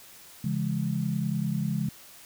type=chord; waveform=sine; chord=C# minor; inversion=none; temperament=equal with one note detuned; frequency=138.59 / 169.06 / 207.7 Hz; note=C#3 / E3 / G#3; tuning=0 / +44 / 0 cents; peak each=-30 dBFS; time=0.44-1.89 s; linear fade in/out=5 ms; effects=white hiss -50 dBFS RMS until 2.25 s